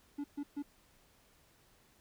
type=tone bursts; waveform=triangle; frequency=287.5 Hz; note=D4; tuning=37 cents flat; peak=-34 dBFS; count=3; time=0.18-0.626 s; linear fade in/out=10 ms; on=62 ms; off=130 ms; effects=pink hiss -67 dBFS RMS until 2 s